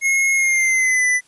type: tone with pitch glide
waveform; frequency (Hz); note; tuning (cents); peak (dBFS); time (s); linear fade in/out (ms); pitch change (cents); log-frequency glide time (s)
square; 2163 to 1995; C#7 to B6; -43 to +17; -15; 0.01-1.21; 50; -140; 0.35-1.06
effects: white hiss -55 dBFS RMS until 1.27 s + resampled to 24000 Hz